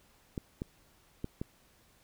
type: clicks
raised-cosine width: 3 ms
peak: -22 dBFS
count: 4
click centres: 0.378 / 0.619 / 1.244 / 1.415 s
effects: pink hiss -65 dBFS RMS until 2.03 s